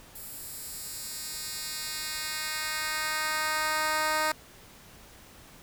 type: tone with high-pass filter sweep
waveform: 10% pulse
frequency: 310 Hz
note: D#4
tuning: 6 cents flat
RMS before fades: -32 dBFS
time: 0.15-4.32 s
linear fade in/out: 5 ms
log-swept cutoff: 12000 to 660 Hz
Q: 0.79
effects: pink hiss -52 dBFS RMS until 5.62 s